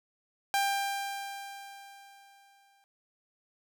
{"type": "tone with exponential decay", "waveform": "sawtooth", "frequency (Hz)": 794, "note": "G5", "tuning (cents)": 22, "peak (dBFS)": -21, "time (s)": [0.54, 2.84], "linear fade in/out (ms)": 0, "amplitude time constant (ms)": 500, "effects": []}